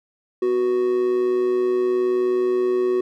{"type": "tone with amplitude modulation", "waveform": "triangle", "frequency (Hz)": 370, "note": "F#4", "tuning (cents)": 0, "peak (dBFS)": -13, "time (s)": [0.42, 3.01], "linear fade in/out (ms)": 5, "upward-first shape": "sine", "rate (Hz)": 119, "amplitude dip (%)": 50, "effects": []}